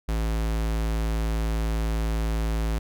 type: tone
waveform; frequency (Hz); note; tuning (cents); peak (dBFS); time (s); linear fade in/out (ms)
square; 55; A1; 0; -24; 0.08-2.79; 10
effects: none